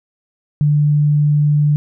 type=tone; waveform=sine; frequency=147.9 Hz; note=D3; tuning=13 cents sharp; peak=-10 dBFS; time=0.61-1.76 s; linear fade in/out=0 ms; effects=none